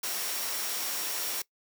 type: tone in noise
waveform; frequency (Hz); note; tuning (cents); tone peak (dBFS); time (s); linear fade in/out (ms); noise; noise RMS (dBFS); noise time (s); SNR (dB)
sine; 5588; F8; 0; -41; 0.03-1.42; 5; white; -33; 0.03-1.42; -11
effects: noise-tail reverb RT60 0.1 s tail -21 dB re dry + high-pass 300 Hz 12 dB/octave